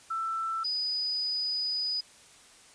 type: tone pair in turn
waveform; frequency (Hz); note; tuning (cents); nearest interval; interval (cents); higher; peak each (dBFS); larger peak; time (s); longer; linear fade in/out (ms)
sine; 1331 / 4965; E6 / D#8; +16 / -5; octave + major seventh; 2279; second; -29 / -28; second; 0.1-0.64 / 0.64-2.01; second; 10
effects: white hiss -55 dBFS RMS until 2.74 s + resampled to 22050 Hz

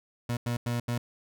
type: tone bursts at uneven times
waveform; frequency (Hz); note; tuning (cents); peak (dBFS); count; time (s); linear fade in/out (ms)
30% pulse; 119.5; A#2; +43; -25; 4; 0.29-0.37 / 0.46-0.57 / 0.66-0.8 / 0.88-0.98; 5
effects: none

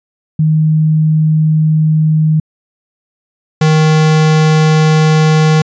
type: tone pair in turn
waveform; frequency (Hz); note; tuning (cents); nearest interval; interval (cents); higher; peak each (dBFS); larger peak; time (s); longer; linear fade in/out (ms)
sine / square; 156.1 / 156.1; D#3 / D#3; +6 / +6; unison; 0; neither; -7; neither; 0.39-2.4 / 3.61-5.62; neither; 5
effects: resampled to 16000 Hz

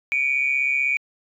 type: tone pair together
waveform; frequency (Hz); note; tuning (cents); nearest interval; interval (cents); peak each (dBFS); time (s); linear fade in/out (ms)
sine; 2281 / 2417; C#7 / D7; +49 / +49; minor second; 100; -21; 0.12-0.97; 0
effects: tanh soft clip ceiling -11 dBFS

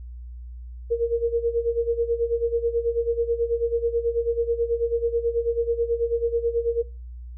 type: tone with tremolo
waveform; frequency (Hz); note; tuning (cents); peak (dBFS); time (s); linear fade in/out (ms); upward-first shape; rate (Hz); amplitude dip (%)
sine; 466.7; A#4; +2; -17; 0.9-6.83; 20; sine; 9.2; 80
effects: noise-tail reverb RT60 0.3 s tail -21 dB re dry + added 60 Hz sine -35 dBFS peak until 7.37 s

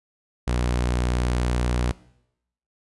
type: tone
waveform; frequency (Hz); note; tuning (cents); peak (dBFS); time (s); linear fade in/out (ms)
sawtooth; 60.8; B1; -26; -17; 0.47-1.92; 10
effects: noise-tail reverb RT60 0.8 s tail -20 dB re dry + resampled to 24000 Hz

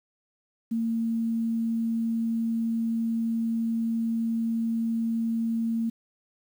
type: tone with quantisation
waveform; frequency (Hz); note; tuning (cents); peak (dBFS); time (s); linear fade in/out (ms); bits
sine; 227.9; A#3; -39; -24; 0.71-5.9; 10; 9
effects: none

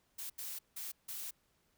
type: noise bursts at uneven times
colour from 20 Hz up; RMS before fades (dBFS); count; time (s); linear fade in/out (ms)
blue; -43; 4; 0.18-0.3 / 0.38-0.59 / 0.76-0.92 / 1.08-1.31; 10
effects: pink hiss -75 dBFS RMS until 1.77 s

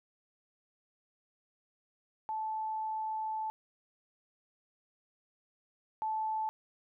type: tone pair in turn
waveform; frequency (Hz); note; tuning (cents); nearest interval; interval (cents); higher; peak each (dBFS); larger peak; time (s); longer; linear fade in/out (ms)
sine; 873 / 873; A5 / A5; -14 / -14; unison; 0; neither; -33 / -31; second; 2.29-3.5 / 6.02-6.49; first; 0
effects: none

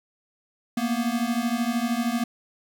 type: beating tone pair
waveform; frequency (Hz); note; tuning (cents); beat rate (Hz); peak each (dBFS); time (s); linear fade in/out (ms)
square; 230 / 243; A#3 / B3; -23 / -28; 13; -27; 0.77-2.24; 5
effects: 8-bit

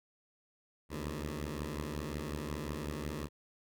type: beating tone pair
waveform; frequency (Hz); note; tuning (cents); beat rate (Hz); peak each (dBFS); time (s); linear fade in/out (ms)
10% pulse; 72.7 / 78.2; D2 / D#2; -17 / +9; 5.5; -31 / -33; 0.89-3.29; 50
effects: none

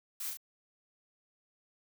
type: noise with echo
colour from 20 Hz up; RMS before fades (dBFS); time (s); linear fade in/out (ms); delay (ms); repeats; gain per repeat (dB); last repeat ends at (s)
blue; -39; 0.2-0.3; 5; 36; 2; -3; 0.372
effects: none

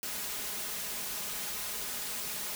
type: noise with comb filter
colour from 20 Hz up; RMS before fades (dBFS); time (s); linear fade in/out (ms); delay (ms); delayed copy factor
white; -37; 0.03-2.55; 0; 4.8; +0.55
effects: none

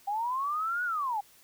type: linear two-way sweep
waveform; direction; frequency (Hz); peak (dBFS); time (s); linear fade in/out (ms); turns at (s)
sine; up then down; 786 to 1480 to 786; -28; 0.07-1.21; 10; 0.84
effects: white hiss -59 dBFS RMS until 1.43 s

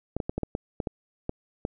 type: clicks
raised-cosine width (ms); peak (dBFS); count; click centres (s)
2; -15; 10; 0.166 / 0.202 / 0.295 / 0.38 / 0.433 / 0.551 / 0.802 / 0.872 / 1.294 / 1.651
effects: none

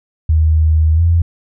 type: tone with pitch glide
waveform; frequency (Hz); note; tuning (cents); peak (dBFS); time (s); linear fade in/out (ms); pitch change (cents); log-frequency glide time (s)
sine; 78.8 to 84.46; D#2 to E2; +23 to +43; -8; 0.29-1.22; 5; +120; 0.95-1.01
effects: none

